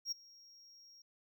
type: tone with ADSR envelope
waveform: triangle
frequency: 5590 Hz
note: F8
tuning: 1 cent sharp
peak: -32 dBFS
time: 0.05-1.02 s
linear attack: 66 ms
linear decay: 13 ms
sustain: -24 dB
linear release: 4 ms
effects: none